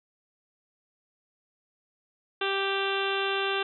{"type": "harmonic tone", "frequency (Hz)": 392, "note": "G4", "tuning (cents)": 0, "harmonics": [1, 2, 3, 4, 5, 6, 7, 8, 9, 10], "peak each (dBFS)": [-30, -35, -34, -33, -43, -40, -34, -38, -36, -46], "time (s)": [2.41, 3.63], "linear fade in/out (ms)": 5, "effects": []}